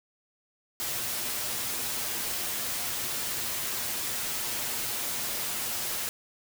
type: noise with comb filter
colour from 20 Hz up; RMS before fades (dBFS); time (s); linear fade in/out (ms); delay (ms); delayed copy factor
white; -32; 0.8-6.09; 0; 8.4; +0.55
effects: none